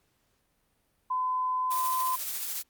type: tone with pitch glide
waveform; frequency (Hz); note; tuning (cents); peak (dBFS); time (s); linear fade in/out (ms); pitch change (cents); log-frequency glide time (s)
sine; 1016 to 1025.4; B5 to C6; +49 to -35; -26; 1.1-2.16; 10; +16; 1.6-1.89
type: noise with tremolo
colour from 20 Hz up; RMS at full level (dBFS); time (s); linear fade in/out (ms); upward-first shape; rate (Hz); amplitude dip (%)
blue; -32; 1.7-2.63; 20; triangle; 14; 40
effects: pink hiss -72 dBFS RMS until 2.69 s + Opus 48 kbps